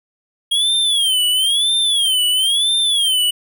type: tone with vibrato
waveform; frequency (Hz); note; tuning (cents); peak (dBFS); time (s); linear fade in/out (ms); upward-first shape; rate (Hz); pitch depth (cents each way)
square; 3258; G#7; -34; -14; 0.51-3.31; 10; sine; 1; 170
effects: none